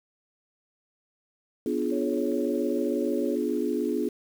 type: chord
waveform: sine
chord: B diminished seventh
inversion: none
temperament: equal with one note detuned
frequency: 246.9 / 293.7 / 349.2 / 421.1 Hz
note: B3 / D4 / F4 / Ab4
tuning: 0 / 0 / 0 / +24 cents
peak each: -30 dBFS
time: 1.66-4.09 s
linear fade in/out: 2 ms
type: tone with tremolo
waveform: sine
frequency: 553 Hz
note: C#5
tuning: 4 cents flat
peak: -31 dBFS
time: 1.91-3.36 s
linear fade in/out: 20 ms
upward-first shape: triangle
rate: 19 Hz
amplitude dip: 40%
effects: 8-bit